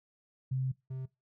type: tone pair in turn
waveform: sine / triangle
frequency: 130.81 / 130.81 Hz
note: C3 / C3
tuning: 0 / 0 cents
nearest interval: unison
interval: 0 cents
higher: neither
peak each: -29 / -34 dBFS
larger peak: first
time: 0.51-0.72 / 0.9-1.06 s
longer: first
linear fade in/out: 10 ms
effects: noise-tail reverb RT60 0.2 s tail -20 dB re dry